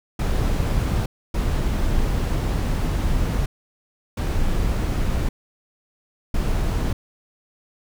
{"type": "noise bursts at uneven times", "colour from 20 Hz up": "brown", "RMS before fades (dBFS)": -21, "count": 4, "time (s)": [[0.19, 1.06], [1.34, 3.46], [4.17, 5.29], [6.34, 6.93]], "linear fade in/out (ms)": 5, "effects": []}